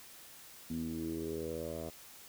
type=tone with low-pass filter sweep; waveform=10% pulse; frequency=81 Hz; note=E2; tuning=30 cents flat; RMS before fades=-39 dBFS; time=0.7-1.9 s; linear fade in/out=5 ms; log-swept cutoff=230 to 710 Hz; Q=5.1; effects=white hiss -54 dBFS RMS until 2.28 s